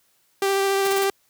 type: tone with vibrato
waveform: sawtooth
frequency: 392 Hz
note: G4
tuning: in tune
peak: -15 dBFS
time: 0.42-1.1 s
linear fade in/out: 2 ms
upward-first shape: triangle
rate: 14 Hz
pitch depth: 14 cents each way
type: noise bursts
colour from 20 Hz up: white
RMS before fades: -30 dBFS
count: 4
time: 0.85-1.042 s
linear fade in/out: 2 ms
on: 24 ms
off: 32 ms
effects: white hiss -64 dBFS RMS until 1.29 s + high-pass 60 Hz 12 dB/octave